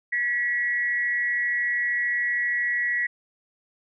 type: tone with amplitude modulation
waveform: sine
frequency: 1934 Hz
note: B6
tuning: 37 cents flat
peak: -19 dBFS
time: 0.12-3.07 s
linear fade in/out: 10 ms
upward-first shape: sine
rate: 233 Hz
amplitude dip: 65%
effects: none